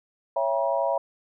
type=chord; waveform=sine; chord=C# diminished seventh; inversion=none; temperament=just; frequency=554.4 / 665.2 / 798.3 / 957.9 Hz; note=C#5 / E5 / G5 / Bb5; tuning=0 / +16 / +31 / +47 cents; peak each=-26 / -26 / -32 / -28 dBFS; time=0.36-0.98 s; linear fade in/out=5 ms; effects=none